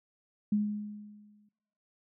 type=tone with exponential decay; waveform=sine; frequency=208.7 Hz; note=G#3; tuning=9 cents sharp; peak=-23 dBFS; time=0.52-1.49 s; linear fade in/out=5 ms; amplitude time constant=210 ms; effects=noise-tail reverb RT60 0.8 s tail -19 dB re dry